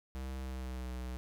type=tone with pitch glide; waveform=square; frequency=65.41 to 62.67 Hz; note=C2 to B1; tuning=0 to +26 cents; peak=-39 dBFS; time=0.15-1.17 s; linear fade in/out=0 ms; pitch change=-74 cents; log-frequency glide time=0.37-0.92 s; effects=none